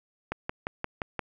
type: click train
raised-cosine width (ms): 0.5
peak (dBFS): -15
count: 6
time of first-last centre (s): 0.32-1.193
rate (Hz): 5.73
effects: none